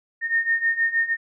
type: beating tone pair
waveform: sine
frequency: 1829 / 1835.4 Hz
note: A#6 / A#6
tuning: -33 / -27 cents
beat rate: 6.4 Hz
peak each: -24 / -21 dBFS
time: 0.21-1.17 s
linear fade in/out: 50 ms
effects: none